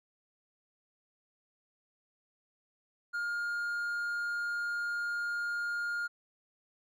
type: tone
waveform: triangle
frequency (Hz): 1415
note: F6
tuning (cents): +22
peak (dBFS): -30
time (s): 3.13-6.08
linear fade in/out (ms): 20
effects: none